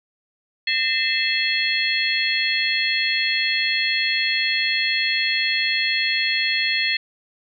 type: tone cluster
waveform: sine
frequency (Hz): 1816 / 2060 / 2629 / 3339 / 4295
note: A#6 / C7 / E7 / G#7 / C8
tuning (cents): -46 / -28 / -5 / +9 / +44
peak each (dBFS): -25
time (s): 0.67-6.97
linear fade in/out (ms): 5
effects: none